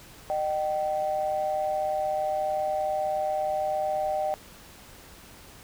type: tone pair together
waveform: sine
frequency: 610.8 / 770 Hz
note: D#5 / G5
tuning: -32 / -31 cents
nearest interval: major third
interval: 401 cents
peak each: -27 dBFS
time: 0.3-4.34 s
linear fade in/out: 0 ms
effects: tanh soft clip ceiling -17 dBFS + pink hiss -49 dBFS RMS until 5.63 s